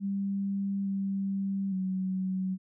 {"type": "tone with pitch steps", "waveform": "sine", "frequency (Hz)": [197.5, 195.6, 187.7], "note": ["G3", "G3", "F#3"], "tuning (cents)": [13, -4, 25], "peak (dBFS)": -28, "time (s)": [0, 2.58], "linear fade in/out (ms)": 50, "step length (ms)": 860, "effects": []}